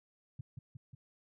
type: tone with echo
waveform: sine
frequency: 128.2 Hz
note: C3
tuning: 35 cents flat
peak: -38 dBFS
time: 0.39-0.41 s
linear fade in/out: 5 ms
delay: 180 ms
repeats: 3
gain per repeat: -3 dB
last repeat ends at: 0.95 s
effects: none